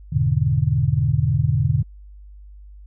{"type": "chord", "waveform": "sine", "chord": "E dominant seventh", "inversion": "none", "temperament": "equal with one note detuned", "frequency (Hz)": [84.33, 103.83, 123.47, 146.83], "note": ["E2", "G#2", "B2", "D3"], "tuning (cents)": [40, 0, 0, 0], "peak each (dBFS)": [-24, -23, -20, -20], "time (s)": [0.12, 1.83], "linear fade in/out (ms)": 10, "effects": ["added 50 Hz sine -39 dBFS peak until 2.86 s"]}